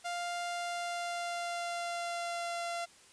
sawtooth tone with pitch glide, 698.5 to 687.3 Hz, F5 to F5, 0 to -28 cents, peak -31 dBFS, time 0.04-2.86 s, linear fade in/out 20 ms, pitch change -28 cents, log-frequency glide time 0.42-2.64 s, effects white hiss -59 dBFS RMS until 3.12 s + resampled to 22050 Hz

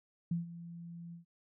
sine tone with ADSR envelope, 170 Hz, F3, 46 cents flat, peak -29 dBFS, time 0.31-1.25 s, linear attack 5 ms, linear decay 140 ms, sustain -15 dB, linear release 120 ms, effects none

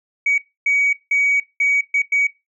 sine tone bursts at uneven times, 2259 Hz, C#7, 32 cents sharp, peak -13 dBFS, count 6, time 0.26-0.38 / 0.66-0.93 / 1.11-1.4 / 1.6-1.81 / 1.94-2.02 / 2.12-2.27 s, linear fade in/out 5 ms, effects noise-tail reverb RT60 0.2 s tail -17 dB re dry + tanh soft clip ceiling -10 dBFS

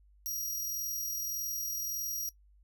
15% pulse tone with amplitude modulation, 5720 Hz, F8, 41 cents sharp, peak -27 dBFS, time 0.26-2.29 s, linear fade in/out 0 ms, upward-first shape sine, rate 41.7 Hz, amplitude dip 30%, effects noise-tail reverb RT60 0.1 s tail -19 dB re dry + added 50 Hz sine -59 dBFS peak until 2.63 s

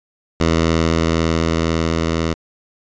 10% pulse tone with level ramp, 82 Hz, E2, 9 cents flat, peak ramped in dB -5 to -9 dBFS, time 0.4-2.34 s, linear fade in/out 5 ms, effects resampled to 16000 Hz

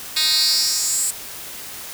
10% pulse tone with high-pass filter sweep, 311.7 Hz, D#4, 3 cents sharp, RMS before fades -19 dBFS, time 0.16-1.11 s, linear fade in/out 10 ms, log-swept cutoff 3400 to 8400 Hz, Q 3.8, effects white hiss -34 dBFS RMS until 1.93 s

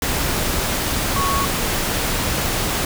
sine tone in noise, 1108.7 Hz, C#6, in tune, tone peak -20 dBFS, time 1.16-1.45 s, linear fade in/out 2 ms, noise pink, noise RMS -21 dBFS, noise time 0.02-2.85 s, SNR -2 dB, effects none

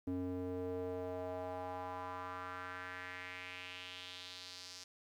square tone with band-pass filter sweep, 91 Hz, F#2, 28 cents flat, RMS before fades -44 dBFS, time 0.07-4.84 s, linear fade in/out 5 ms, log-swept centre 300 to 5400 Hz, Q 2.8, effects 12-bit

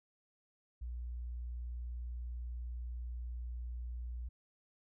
sine tone, 60.1 Hz, B1, 46 cents flat, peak -39 dBFS, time 0.81-4.29 s, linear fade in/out 10 ms, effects none

